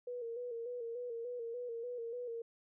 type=tone with vibrato; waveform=sine; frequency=476 Hz; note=A#4; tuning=36 cents sharp; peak=-39 dBFS; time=0.07-2.42 s; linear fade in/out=5 ms; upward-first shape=square; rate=3.4 Hz; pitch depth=51 cents each way; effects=none